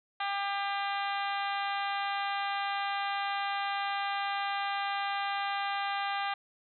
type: harmonic tone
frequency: 399.1 Hz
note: G4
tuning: 31 cents sharp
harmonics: 2 / 3 / 4 / 5 / 6 / 7 / 8 / 9 / 10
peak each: -33 / -37 / -39 / -41 / -43 / -44 / -45 / -46 / -47 dBFS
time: 0.2-6.34 s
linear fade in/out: 5 ms
effects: none